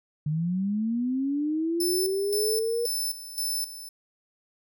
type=linear sweep; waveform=sine; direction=up; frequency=146.83 to 478.4 Hz; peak=-24 dBFS; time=0.26-2.86 s; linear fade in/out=5 ms
type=tone with tremolo; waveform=15% pulse; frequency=5280 Hz; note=E8; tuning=2 cents sharp; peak=-21 dBFS; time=1.8-3.89 s; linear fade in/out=5 ms; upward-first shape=square; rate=1.9 Hz; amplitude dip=75%
effects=none